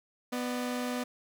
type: tone pair together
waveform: sawtooth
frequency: 248 / 600 Hz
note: B3 / D5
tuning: +7 / +37 cents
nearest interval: octave + minor third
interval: 1530 cents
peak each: -28 / -36 dBFS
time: 0.32-1.04 s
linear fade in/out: 10 ms
effects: none

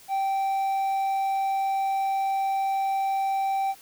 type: tone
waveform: triangle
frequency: 779 Hz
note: G5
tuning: 11 cents flat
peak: -21 dBFS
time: 0.08-3.75 s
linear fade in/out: 50 ms
effects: white hiss -51 dBFS RMS until 3.81 s

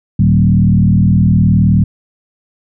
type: tone with frequency modulation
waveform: sine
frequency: 146.83 Hz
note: D3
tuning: in tune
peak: -6 dBFS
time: 0.19-1.84 s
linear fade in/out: 5 ms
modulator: 39.3 Hz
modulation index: 1.7
effects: none

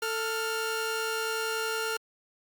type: tone pair together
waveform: sawtooth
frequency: 444.3 / 1403.3 Hz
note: A4 / F6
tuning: +17 / +8 cents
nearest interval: octave + minor sixth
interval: 1991 cents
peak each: -28 dBFS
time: 0.02-1.97 s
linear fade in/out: 5 ms
effects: Opus 48 kbps

